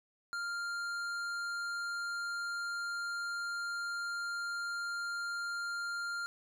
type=tone with hard clipping; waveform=triangle; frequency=1396.9 Hz; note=F6; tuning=in tune; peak=-37 dBFS; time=0.33-6.26 s; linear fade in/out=0 ms; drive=14 dB; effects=none